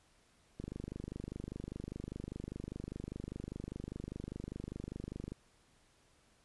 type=click train; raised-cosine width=3 ms; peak=-29 dBFS; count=119; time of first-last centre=0.6-5.32 s; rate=25 Hz; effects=pink hiss -69 dBFS RMS until 6.44 s + resampled to 24000 Hz